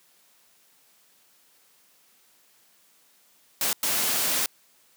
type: noise bursts at uneven times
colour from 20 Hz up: white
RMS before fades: -25 dBFS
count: 2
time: 3.61-3.73 / 3.83-4.46 s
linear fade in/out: 2 ms
effects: white hiss -61 dBFS RMS until 4.96 s + high-pass 150 Hz 12 dB/octave